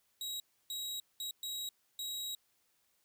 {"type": "tone bursts at uneven times", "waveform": "sawtooth", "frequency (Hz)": 3833, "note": "A#7", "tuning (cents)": 47, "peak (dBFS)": -35, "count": 5, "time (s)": [[0.21, 0.4], [0.7, 1], [1.2, 1.31], [1.43, 1.69], [1.99, 2.35]], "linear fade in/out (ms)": 2, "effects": ["white hiss -75 dBFS RMS until 3.04 s"]}